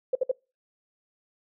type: tone bursts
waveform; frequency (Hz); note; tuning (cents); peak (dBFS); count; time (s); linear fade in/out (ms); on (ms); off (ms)
sine; 516; C5; -24; -20; 3; 0.13-0.315; 5; 23; 58
effects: noise-tail reverb RT60 0.3 s tail -26 dB re dry